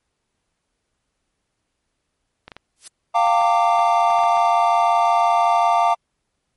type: clicks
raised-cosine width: 0.3 ms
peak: -21 dBFS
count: 10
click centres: 2.48 / 2.518 / 2.566 / 3.272 / 3.415 / 3.792 / 4.104 / 4.188 / 4.236 / 4.372 s
type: noise with exponential growth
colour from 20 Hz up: blue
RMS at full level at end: -29 dBFS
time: 2.76-2.88 s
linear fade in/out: 5 ms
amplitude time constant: 26 ms
type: chord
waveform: triangle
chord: G minor seventh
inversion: third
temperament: equal with one note detuned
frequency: 698.5 / 784 / 910.5 / 1174.7 Hz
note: F5 / G5 / Bb5 / D6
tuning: 0 / 0 / -41 / 0 cents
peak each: -15 / -21 / -17 / -19 dBFS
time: 3.14-5.95 s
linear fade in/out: 20 ms
effects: pink hiss -74 dBFS RMS until 6.56 s + MP3 48 kbps